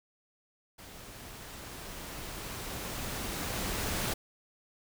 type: noise with level ramp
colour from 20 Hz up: pink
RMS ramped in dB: -49 to -32 dBFS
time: 0.78-4.14 s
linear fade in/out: 10 ms
effects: none